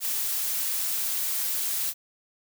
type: noise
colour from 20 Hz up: blue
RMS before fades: -28 dBFS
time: 0-1.94 s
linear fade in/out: 50 ms
effects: none